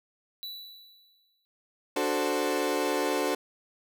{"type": "tone with exponential decay", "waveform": "square", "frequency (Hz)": 3951, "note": "B7", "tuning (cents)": 0, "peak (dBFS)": -35, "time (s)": [0.43, 1.45], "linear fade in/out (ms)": 0, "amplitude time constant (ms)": 220}
{"type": "chord", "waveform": "30% pulse", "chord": "D dominant seventh", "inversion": "none", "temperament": "equal", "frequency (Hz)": [293.7, 370, 440, 523.3], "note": ["D4", "F#4", "A4", "C5"], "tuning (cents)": [0, 0, 0, 0], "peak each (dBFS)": -29, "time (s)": [1.96, 3.35], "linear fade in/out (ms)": 5}
{"effects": []}